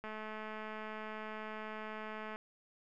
click train, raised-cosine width 0.5 ms, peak -30 dBFS, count 502, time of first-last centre 0.04-2.359 s, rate 216 Hz, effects none

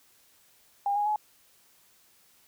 sine tone with pitch steps, 806 / 826.3 / 847 Hz, G5 / G#5 / G#5, +48 / -9 / +34 cents, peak -24 dBFS, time 0.86-1.16 s, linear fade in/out 2 ms, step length 100 ms, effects white hiss -62 dBFS RMS until 2.47 s

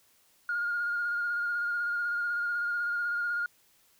sine tone with vibrato, 1421 Hz, F6, 30 cents sharp, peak -27 dBFS, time 0.49-3.46 s, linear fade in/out 2 ms, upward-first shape square, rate 16 Hz, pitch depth 17 cents each way, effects tanh soft clip ceiling -23 dBFS + white hiss -65 dBFS RMS until 3.99 s

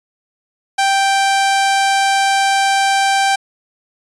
sawtooth tone, 784 Hz, G5, in tune, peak -8 dBFS, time 0.78-3.36 s, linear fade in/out 10 ms, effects resampled to 22050 Hz

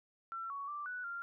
sine tone with pitch steps, 1348 / 1119 / 1174 / 1481 / 1390 Hz, E6 / C#6 / D6 / F#6 / F6, +38 / +16 / -1 / +1 / -9 cents, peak -39 dBFS, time 0.32-1.22 s, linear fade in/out 0 ms, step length 180 ms, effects none

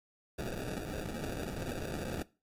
violet noise with sample-and-hold, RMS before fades -38 dBFS, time 0.38-2.23 s, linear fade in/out 10 ms, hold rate 1050 Hz, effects noise-tail reverb RT60 0.3 s tail -20 dB re dry + MP3 64 kbps

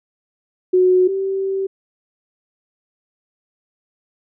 sine tone pair in turn, 367.2 / 386.8 Hz, F#4 / G4, -13 / -23 cents, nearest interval minor second, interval 90 cents, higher second, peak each -10 / -18 dBFS, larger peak first, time 0.73-1.08 / 1.08-1.67 s, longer second, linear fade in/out 10 ms, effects none

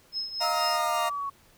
sine tone with tremolo, 5170 Hz, E8, 34 cents flat, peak -27 dBFS, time 0.12-0.8 s, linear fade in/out 50 ms, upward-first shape triangle, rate 4.1 Hz, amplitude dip 75%
40% pulse chord, Eb suspended second, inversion none, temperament equal, 622.3 / 698.5 / 932.3 Hz, Eb5 / F5 / Bb5, 0 / 0 / 0 cents, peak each -32 / -29 / -29 dBFS, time 0.4-1.1 s, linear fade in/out 20 ms
sine linear sweep, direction down, 1303 to 1108.7 Hz, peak -29 dBFS, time 0.43-1.3 s, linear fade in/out 10 ms
effects pink hiss -59 dBFS RMS until 1.57 s

